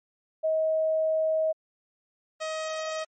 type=tone pair in turn; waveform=sine / sawtooth; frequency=634 / 631.3 Hz; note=D#5 / D#5; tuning=+32 / +25 cents; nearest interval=unison; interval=7 cents; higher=first; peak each=-22 / -26 dBFS; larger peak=first; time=0.43-1.53 / 2.4-3.05 s; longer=first; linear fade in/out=20 ms; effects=MP3 32 kbps